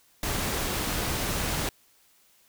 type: noise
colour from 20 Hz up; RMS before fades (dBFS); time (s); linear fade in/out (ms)
pink; -29; 0.23-1.69; 2
effects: white hiss -62 dBFS RMS until 2.48 s